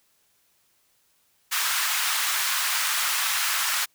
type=high-pass noise; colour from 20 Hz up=pink; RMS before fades=-25 dBFS; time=1.51-3.86 s; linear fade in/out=20 ms; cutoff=1100 Hz; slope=24 dB/octave; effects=white hiss -66 dBFS RMS until 3.94 s